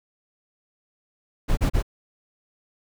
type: noise bursts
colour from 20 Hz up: brown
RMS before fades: -20 dBFS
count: 3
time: 1.48-1.827 s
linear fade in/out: 20 ms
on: 93 ms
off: 34 ms
effects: none